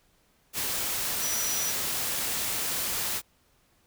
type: tone in noise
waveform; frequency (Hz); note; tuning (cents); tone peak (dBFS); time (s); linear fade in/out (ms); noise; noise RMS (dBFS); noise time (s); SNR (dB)
sine; 5860; F#8; -18; -30; 1.2-1.74; 50; white; -30; 0.53-3.22; -3
effects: pink hiss -66 dBFS RMS until 3.86 s